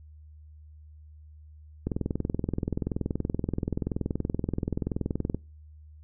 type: click train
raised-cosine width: 3 ms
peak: -15 dBFS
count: 74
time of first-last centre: 1.87-5.346 s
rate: 21 Hz
effects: noise-tail reverb RT60 0.3 s tail -24 dB re dry + added 76 Hz sine -47 dBFS peak until 6.03 s